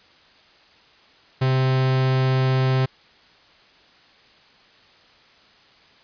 45% pulse tone, 130.81 Hz, C3, in tune, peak -17 dBFS, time 1.41-2.86 s, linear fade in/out 10 ms, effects white hiss -53 dBFS RMS until 6.03 s + resampled to 11025 Hz

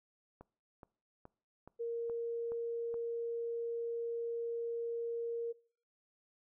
click train, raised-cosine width 1 ms, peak -37 dBFS, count 7, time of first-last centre 0.41-2.942 s, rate 2.37 Hz
sine tone, 466.2 Hz, A#4, in tune, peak -35 dBFS, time 1.79-5.53 s, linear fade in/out 20 ms
effects noise-tail reverb RT60 0.5 s tail -23 dB re dry

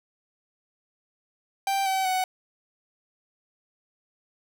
45% pulse tone with pitch steps, 784 / 764.8 / 746 Hz, G5 / G5 / F#5, 0 / -43 / +14 cents, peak -23 dBFS, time 1.67-2.24 s, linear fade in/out 2 ms, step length 190 ms, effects none

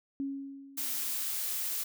sine tone with exponential decay, 275.3 Hz, C#4, 12 cents flat, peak -30 dBFS, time 0.2-1.31 s, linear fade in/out 0 ms, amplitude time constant 240 ms
blue noise, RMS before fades -34 dBFS, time 0.77-1.84 s, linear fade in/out 10 ms
effects none

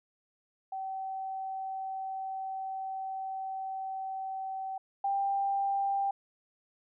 sine tone pair in turn, 767 / 790.8 Hz, G5 / G5, -38 / +15 cents, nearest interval minor second, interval 53 cents, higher second, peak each -34 / -27 dBFS, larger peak second, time 0.72-4.78 / 5.04-6.11 s, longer first, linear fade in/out 5 ms, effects none

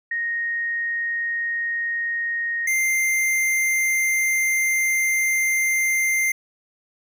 sine / square tone pair in turn, 1864.7 / 2093 Hz, A#6 / C7, 0 / 0 cents, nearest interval major second, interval 200 cents, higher second, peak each -22 / -19 dBFS, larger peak second, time 0.11-2.67 / 2.67-6.32 s, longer second, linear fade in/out 5 ms, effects none

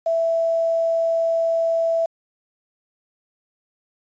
sine tone with quantisation, 661 Hz, E5, 5 cents sharp, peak -17 dBFS, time 0.06-2.06 s, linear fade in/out 5 ms, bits 7, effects resampled to 16000 Hz

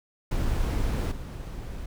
brown noise with level steps, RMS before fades -26 / -36 dBFS, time 0.31-1.86 s, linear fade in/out 5 ms, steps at 1.11 s, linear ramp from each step 10 ms, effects none

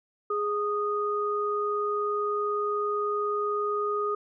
sine tone pair together, 415.3 / 1238 Hz, G#4 / D#6, 0 / -9 cents, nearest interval octave + perfect fifth, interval 1891 cents, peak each -28 dBFS, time 0.3-4.15 s, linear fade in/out 5 ms, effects none

